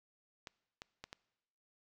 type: clicks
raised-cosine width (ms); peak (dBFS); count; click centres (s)
0.2; -28; 4; 0.472 / 0.819 / 1.04 / 1.129
effects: noise-tail reverb RT60 1.0 s tail -23 dB re dry